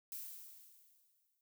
violet noise with exponential decay, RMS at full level -44 dBFS, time 0.12-1.41 s, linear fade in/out 1 ms, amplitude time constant 280 ms, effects none

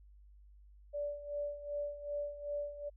sine tone with tremolo, 581 Hz, D5, 19 cents flat, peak -34 dBFS, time 0.93-2.9 s, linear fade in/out 20 ms, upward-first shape sine, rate 2.6 Hz, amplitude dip 75%, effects added 50 Hz sine -56 dBFS peak until 2.96 s

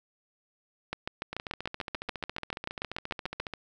two click trains, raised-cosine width 0.3 ms, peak -16 / -20 dBFS, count 18 / 33, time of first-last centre 0.93-3.401 / 1.33-3.537 s, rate 6.88 / 14.5 Hz, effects none

